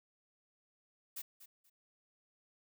blue noise with echo, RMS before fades -43 dBFS, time 1.16-1.22 s, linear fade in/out 10 ms, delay 240 ms, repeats 2, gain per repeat -13 dB, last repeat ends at 1.7 s, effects none

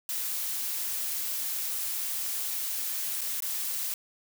blue noise with dropouts, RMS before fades -32 dBFS, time 0.09-3.94 s, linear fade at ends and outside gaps 1 ms, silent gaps 3.21-3.215 / 3.404-3.422 s, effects none

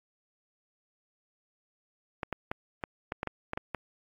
clicks, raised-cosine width 0.5 ms, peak -17 dBFS, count 10, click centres 2.232 / 2.327 / 2.515 / 2.838 / 3.121 / 3.231 / 3.273 / 3.534 / 3.575 / 3.747 s, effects AAC 48 kbps

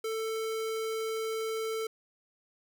square tone, 443.8 Hz, A4, 15 cents sharp, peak -32 dBFS, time 0.04-1.87 s, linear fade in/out 5 ms, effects none

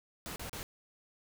pink noise bursts, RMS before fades -42 dBFS, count 3, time 0.26-0.63 s, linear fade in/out 0 ms, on 100 ms, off 35 ms, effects none

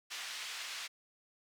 pink band-pass noise, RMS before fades -43 dBFS, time 0.1-0.88 s, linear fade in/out 20 ms, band 1900 to 5800 Hz, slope 12 dB/octave, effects none

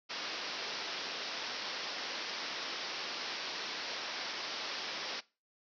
white low-pass noise, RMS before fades -40 dBFS, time 0.09-5.21 s, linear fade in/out 20 ms, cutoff 5600 Hz, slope 96 dB/octave, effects noise-tail reverb RT60 0.3 s tail -21 dB re dry + high-pass 300 Hz 12 dB/octave

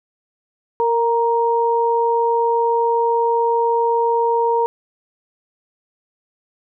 sine tone pair together, 463.4 / 936 Hz, A#4 / A#5, -10 / +7 cents, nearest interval octave, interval 1217 cents, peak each -17 dBFS, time 0.8-4.66 s, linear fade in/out 0 ms, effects none

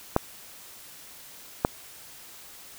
clicks, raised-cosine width 1 ms, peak -5 dBFS, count 2, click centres 0.164 / 1.649 s, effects white hiss -47 dBFS RMS until 2.78 s

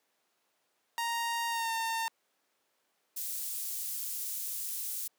sawtooth tone with pitch glide, 932.3 to 907.9 Hz, A#5 to A#5, 0 to -46 cents, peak -27 dBFS, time 0.98-2.08 s, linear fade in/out 0 ms, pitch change -46 cents, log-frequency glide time 1.49-1.71 s
pink high-pass noise, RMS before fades -37 dBFS, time 3.16-5.08 s, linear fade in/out 10 ms, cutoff 9800 Hz, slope 12 dB/octave
effects pink hiss -75 dBFS RMS until 5.18 s + high-pass 400 Hz 12 dB/octave

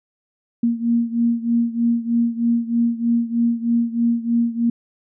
sine beating tone pair, 233.1 / 236.3 Hz, A#3 / A#3, 0 / +24 cents, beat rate 3.2 Hz, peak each -18 / -21 dBFS, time 0.63-4.7 s, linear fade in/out 5 ms, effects none

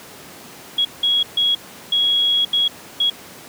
sine tone bursts at uneven times, 3322 Hz, G#7, in tune, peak -14 dBFS, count 6, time 0.78-0.85 / 1.03-1.23 / 1.37-1.55 / 1.92-2.45 / 2.53-2.68 / 3-3.1 s, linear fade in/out 5 ms, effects pink hiss -39 dBFS RMS until 3.48 s + high-pass 150 Hz 12 dB/octave

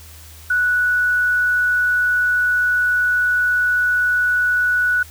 sine tone, 1475 Hz, F#6, 6 cents flat, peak -14 dBFS, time 0.5-5.03 s, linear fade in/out 5 ms, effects added 79 Hz sine -40 dBFS peak until 5.1 s + white hiss -43 dBFS RMS until 5.1 s

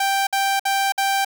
sawtooth tone bursts, 785 Hz, G5, 2 cents sharp, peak -14 dBFS, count 4, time 0-1.248 s, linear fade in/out 5 ms, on 270 ms, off 56 ms, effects none

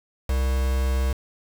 triangle tone with quantisation, 65.41 Hz, C2, in tune, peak -18 dBFS, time 0.29-1.13 s, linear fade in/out 5 ms, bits 5, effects none

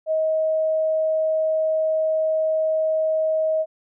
sine tone, 632 Hz, D#5, 27 cents sharp, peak -18 dBFS, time 0.06-3.66 s, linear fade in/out 50 ms, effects none

